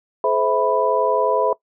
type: tone cluster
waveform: sine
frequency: 426.7 / 518 / 655 / 989 Hz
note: G#4 / C5 / E5 / B5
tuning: +47 / -17 / -11 / +2 cents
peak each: -21 dBFS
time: 0.24-1.53 s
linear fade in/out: 2 ms
effects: noise-tail reverb RT60 0.1 s tail -20 dB re dry